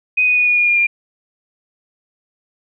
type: tone with pitch steps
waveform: sine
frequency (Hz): 2500 / 2483 / 2466 / 2449 / 2432 / 2415 / 2398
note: D#7 / D#7 / D#7 / D#7 / D#7 / D7 / D7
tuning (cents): +8 / -4 / -16 / -28 / -40 / +48 / +36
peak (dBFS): -11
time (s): 0.17-0.87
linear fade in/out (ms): 10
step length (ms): 100
effects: none